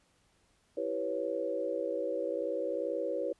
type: chord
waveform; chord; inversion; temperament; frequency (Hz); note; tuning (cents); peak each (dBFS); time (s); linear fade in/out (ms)
sine; C# half-diminished seventh; first; equal; 329.6 / 392 / 493.9 / 554.4; E4 / G4 / B4 / C#5; 0 / 0 / 0 / 0; -39 / -39 / -35 / -35; 0.77-3.33; 5
effects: pink hiss -70 dBFS RMS until 3.39 s + resampled to 24000 Hz